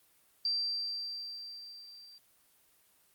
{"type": "tone with level ramp", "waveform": "sine", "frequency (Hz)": 4699, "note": "D8", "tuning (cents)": 0, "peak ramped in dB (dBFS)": [-28, -52], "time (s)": [0.45, 2.18], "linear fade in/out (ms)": 2, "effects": ["white hiss -67 dBFS RMS until 3.14 s", "Opus 32 kbps"]}